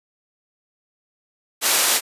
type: band-pass noise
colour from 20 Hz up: white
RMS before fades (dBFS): -18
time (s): 1.61-2.01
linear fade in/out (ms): 50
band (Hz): 380 to 12000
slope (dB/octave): 12
effects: resampled to 32000 Hz